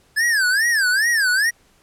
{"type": "tone with vibrato", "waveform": "square", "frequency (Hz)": 1673, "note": "G#6", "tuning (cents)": 12, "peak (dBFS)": -16, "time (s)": [0.16, 1.51], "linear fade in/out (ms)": 20, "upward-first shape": "sine", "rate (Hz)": 2.4, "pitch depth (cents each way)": 230, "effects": ["pink hiss -57 dBFS RMS until 1.82 s", "low-pass 12000 Hz 12 dB/octave"]}